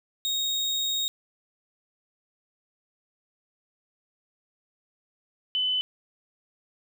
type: tone pair in turn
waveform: 35% pulse / sine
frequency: 3743 / 3016 Hz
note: A#7 / F#7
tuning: +6 / +32 cents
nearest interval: major third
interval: 374 cents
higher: first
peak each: -23 dBFS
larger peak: neither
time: 0.25-1.08 / 5.55-5.81 s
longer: first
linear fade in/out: 0 ms
effects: none